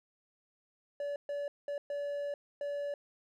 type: tone bursts at uneven times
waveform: triangle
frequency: 574 Hz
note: D5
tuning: 40 cents flat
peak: -32 dBFS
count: 5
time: 1-1.16 / 1.29-1.48 / 1.68-1.78 / 1.9-2.34 / 2.61-2.94 s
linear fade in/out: 2 ms
effects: none